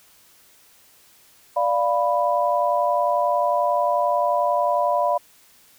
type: chord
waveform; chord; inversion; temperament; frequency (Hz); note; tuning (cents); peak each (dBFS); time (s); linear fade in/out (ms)
sine; B diminished; first; equal; 587.3 / 698.5 / 987.8; D5 / F5 / B5; 0 / 0 / 0; -22; 1.56-5.18; 10
effects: white hiss -54 dBFS RMS until 5.78 s